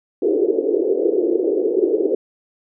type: band-pass noise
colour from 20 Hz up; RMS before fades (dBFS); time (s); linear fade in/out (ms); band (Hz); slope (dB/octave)
white; -18; 0.22-2.15; 5; 340 to 450; 48
effects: none